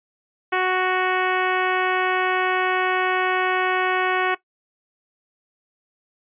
10% pulse tone, 370 Hz, F#4, in tune, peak -10 dBFS, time 0.52-4.35 s, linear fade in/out 10 ms, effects noise-tail reverb RT60 0.1 s tail -17 dB re dry + resampled to 8000 Hz

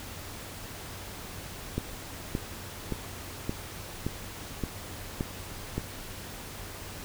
click train, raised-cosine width 3 ms, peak -16 dBFS, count 8, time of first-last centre 1.78-5.78 s, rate 1.75 Hz, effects added 94 Hz sine -48 dBFS peak until 7.04 s + pink hiss -42 dBFS RMS until 7.04 s

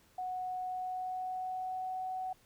sine tone with pitch glide, 737 to 746.9 Hz, F#5 to F#5, -7 to +16 cents, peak -35 dBFS, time 0.18-2.33 s, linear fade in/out 5 ms, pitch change +23 cents, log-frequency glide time 0.6-2.04 s, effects pink hiss -66 dBFS RMS until 2.45 s

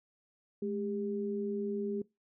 sine tone pair together, 211.6 / 400.8 Hz, G#3 / G4, +33 / +38 cents, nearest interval major seventh, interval 1105 cents, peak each -35 / -35 dBFS, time 0.62-2.02 s, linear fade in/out 5 ms, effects noise-tail reverb RT60 0.2 s tail -21 dB re dry

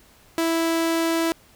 sawtooth tone, 329.6 Hz, E4, in tune, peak -16 dBFS, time 0.38-1.32 s, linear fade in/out 0 ms, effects pink hiss -54 dBFS RMS until 1.55 s

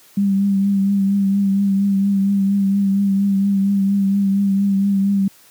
sine tone with vibrato, 197.5 Hz, G3, 13 cents sharp, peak -13 dBFS, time 0.17-5.28 s, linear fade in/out 5 ms, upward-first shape triangle, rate 4.3 Hz, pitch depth 34 cents each way, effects white hiss -49 dBFS RMS until 5.5 s + high-pass 100 Hz 12 dB/octave

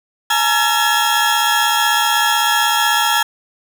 40% pulse tone cluster, 849 / 925 / 1355 / 1701 / 3278 Hz, G#5 / A#5 / E6 / G#6 / G#7, +38 / -14 / +47 / +41 / -23 cents, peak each -19 dBFS, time 0.3-3.23 s, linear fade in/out 5 ms, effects none

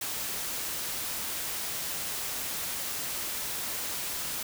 white noise, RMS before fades -34 dBFS, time 0.01-4.43 s, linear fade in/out 5 ms, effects none

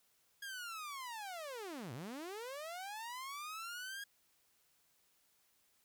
sawtooth linear two-way sweep, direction down then up, 1648 to 107.7 to 1648 Hz, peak -40 dBFS, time 0.42-4.04 s, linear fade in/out 5 ms, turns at 1.93 s, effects white hiss -74 dBFS RMS until 5.84 s

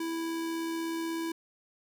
square tone with amplitude modulation, 329.6 Hz, E4, in tune, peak -31 dBFS, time 0-1.32 s, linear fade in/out 5 ms, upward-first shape sine, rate 76.3 Hz, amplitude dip 25%, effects none

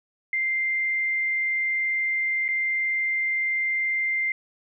sine tone with dropouts, 2093 Hz, C7, in tune, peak -22 dBFS, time 0.33-4.32 s, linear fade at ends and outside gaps 2 ms, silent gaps 2.481-2.487 s, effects none

